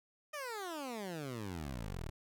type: exponential sweep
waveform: 15% pulse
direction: down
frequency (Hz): 622.3 to 35.39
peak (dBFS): -34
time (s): 0.33-2.1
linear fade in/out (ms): 10
effects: none